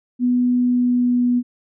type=tone with pitch glide; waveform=sine; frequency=246.9 to 244.8 Hz; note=B3 to B3; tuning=0 to -15 cents; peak=-14 dBFS; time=0.19-1.43 s; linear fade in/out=50 ms; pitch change=-15 cents; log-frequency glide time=0.61-1.28 s; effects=none